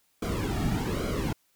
brown noise with flanger, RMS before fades -29 dBFS, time 0.22-1.33 s, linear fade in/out 5 ms, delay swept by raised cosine 1.1 to 2 ms, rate 1.2 Hz, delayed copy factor -0.8, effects white hiss -69 dBFS RMS until 1.55 s

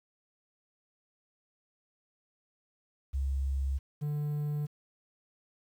sine / triangle tone pair in turn, 68 / 147.88 Hz, C#2 / D3, -33 / +12 cents, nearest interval octave + minor second, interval 1345 cents, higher second, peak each -28 dBFS, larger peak neither, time 3.13-3.79 / 4.01-4.67 s, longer neither, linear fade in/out 20 ms, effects 10-bit

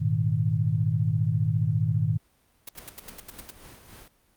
sine chord, Ab suspended second, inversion none, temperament equal with one note detuned, 103.83 / 118.58 / 155.56 Hz, Ab2 / Bb2 / Eb3, 0 / +30 / 0 cents, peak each -26 dBFS, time 0-2.18 s, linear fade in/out 20 ms
white noise bursts, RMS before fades -38 dBFS, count 9, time 2.67-3.507 s, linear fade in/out 5 ms, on 21 ms, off 81 ms
pink noise with tremolo, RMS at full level -46 dBFS, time 2.75-4.08 s, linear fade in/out 2 ms, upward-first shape sine, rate 3.5 Hz, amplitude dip 50%
effects pink hiss -65 dBFS RMS until 4.36 s + Opus 32 kbps

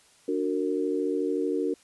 sine chord, D augmented, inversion none, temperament just, 293.7 / 367.1 / 458.9 Hz, D4 / F#4 / A#4, 0 / -14 / -27 cents, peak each -29 dBFS, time 0.28-1.74 s, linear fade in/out 5 ms, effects white hiss -59 dBFS RMS until 1.83 s + resampled to 24000 Hz

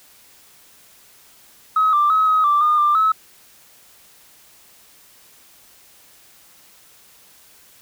sine tone with pitch steps, 1275 / 1181 / 1279 / 1267 / 1173 / 1217 / 1188 / 1294 Hz, D#6 / D6 / D#6 / D#6 / D6 / D#6 / D6 / E6, +42 / +9 / +47 / +31 / -2 / -39 / +20 / -32 cents, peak -12 dBFS, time 1.76-3.12 s, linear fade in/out 5 ms, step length 170 ms, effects tanh soft clip ceiling -8 dBFS + white hiss -50 dBFS RMS until 7.81 s

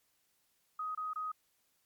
sine tone bursts, 1255 Hz, D#6, 15 cents sharp, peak -35 dBFS, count 3, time 0.79-1.318 s, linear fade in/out 5 ms, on 160 ms, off 24 ms, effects white hiss -75 dBFS RMS until 1.85 s + MP3 96 kbps

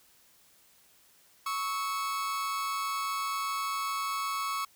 40% pulse tone pair together, 1108.7 / 1301 Hz, C#6 / E6, 0 / -23 cents, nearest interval minor third, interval 277 cents, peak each -31 / -35 dBFS, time 1.46-4.65 s, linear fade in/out 5 ms, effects white hiss -62 dBFS RMS until 4.75 s

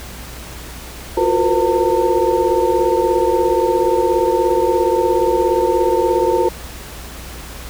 sine tone cluster, 349.9 / 366.9 / 465.3 / 509 / 903 Hz, F4 / F#4 / A#4 / C5 / A5, +3 / -15 / -3 / -48 / +45 cents, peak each -19 dBFS, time 1.17-6.49 s, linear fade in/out 5 ms, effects added 60 Hz sine -34 dBFS peak until 7.69 s + pink hiss -34 dBFS RMS until 7.69 s

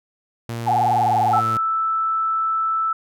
sawtooth tone with pitch glide, 116.54 to 112.64 Hz, A#2 to A2, 0 to +41 cents, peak -22 dBFS, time 0.49-1.57 s, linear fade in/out 0 ms, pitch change -59 cents, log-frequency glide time 0.95-1.13 s
sine tone with vibrato, 792 Hz, G5, 18 cents sharp, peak -15 dBFS, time 0.66-1.41 s, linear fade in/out 20 ms, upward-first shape sine, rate 20 Hz, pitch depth 170 cents each way
sine tone, 1318.5 Hz, E6, in tune, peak -18 dBFS, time 1.33-2.93 s, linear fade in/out 5 ms
effects none

